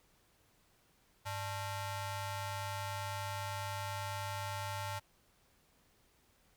sawtooth ring-modulated tone, 490 Hz, B4, 14 cents flat, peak -31 dBFS, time 1.25-5 s, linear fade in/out 20 ms, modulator 389 Hz, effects pink hiss -70 dBFS RMS until 6.56 s

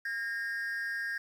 triangle tone pair together, 1619 / 1841 Hz, G#6 / A#6, -45 / -22 cents, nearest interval major second, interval 223 cents, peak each -31 / -34 dBFS, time 0.05-1.18 s, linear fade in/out 5 ms, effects tanh soft clip ceiling -28 dBFS + 10-bit

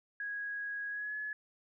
sine tone with pitch glide, 1655 to 1702.5 Hz, G#6 to G#6, -6 to +42 cents, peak -36 dBFS, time 0.2-1.33 s, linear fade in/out 2 ms, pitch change +48 cents, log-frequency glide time 0.89-1.15 s, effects none

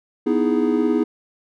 triangle chord, E major seventh, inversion second, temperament equal, 246.9 / 311.1 / 329.6 / 415.3 Hz, B3 / D#4 / E4 / G#4, 0 / 0 / 0 / 0 cents, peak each -19 / -19 / -22 / -20 dBFS, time 0.26-1.04 s, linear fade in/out 10 ms, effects none

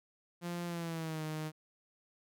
sawtooth tone with pitch glide, 173.5 to 155.47 Hz, F3 to D#3, -11 to -1 cents, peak -33 dBFS, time 0.41-1.52 s, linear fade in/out 50 ms, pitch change -190 cents, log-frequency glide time 0.66-1.23 s, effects none

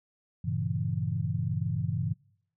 sine chord, G diminished seventh, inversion none, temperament equal, 98 / 116.54 / 138.59 / 164.81 Hz, G2 / Bb2 / Db3 / Fb3, 0 / 0 / 0 / 0 cents, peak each -33 dBFS, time 0.44-2.14 s, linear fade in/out 10 ms, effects noise-tail reverb RT60 0.7 s tail -25 dB re dry

